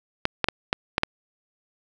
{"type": "clicks", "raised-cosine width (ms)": 0.3, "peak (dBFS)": -4, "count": 6, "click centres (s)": [0.254, 0.443, 0.486, 0.729, 0.981, 1.034], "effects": []}